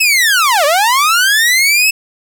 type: linear two-way sweep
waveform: sawtooth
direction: down then up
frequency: 2637 to 554.4 to 2637 Hz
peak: -5 dBFS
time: 0-1.91 s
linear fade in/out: 10 ms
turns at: 0.65 s
effects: none